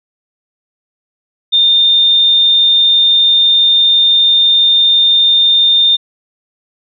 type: tone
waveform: sine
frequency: 3623 Hz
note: A7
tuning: 50 cents sharp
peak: -6 dBFS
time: 1.52-5.97 s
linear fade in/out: 20 ms
effects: none